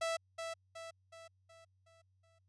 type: tone with echo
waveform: sawtooth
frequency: 659.3 Hz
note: E5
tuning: in tune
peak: -30 dBFS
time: 0.01-0.17 s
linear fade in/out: 10 ms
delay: 370 ms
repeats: 6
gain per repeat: -6 dB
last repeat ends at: 2.39 s
effects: added 94 Hz sine -70 dBFS peak until 2.48 s + resampled to 22050 Hz